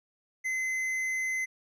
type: tone with tanh clipping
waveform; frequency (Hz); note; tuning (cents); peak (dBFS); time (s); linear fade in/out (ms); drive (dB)
triangle; 2050; C7; -36; -30; 0.44-1.46; 20; 13
effects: none